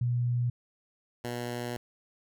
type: tone pair in turn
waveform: sine / 10% pulse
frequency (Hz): 121.5 / 120.84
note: B2 / B2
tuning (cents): -28 / -37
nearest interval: unison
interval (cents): 9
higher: first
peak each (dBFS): -25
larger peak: neither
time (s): 0.01-0.5 / 1.24-1.77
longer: second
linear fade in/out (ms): 5
effects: none